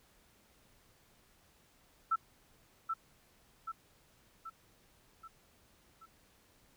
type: tone with echo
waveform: sine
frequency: 1327 Hz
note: E6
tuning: 11 cents sharp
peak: -27 dBFS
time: 2.11-2.16 s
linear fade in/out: 10 ms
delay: 780 ms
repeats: 5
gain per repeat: -5 dB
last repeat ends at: 6.06 s
effects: pink hiss -67 dBFS RMS until 6.76 s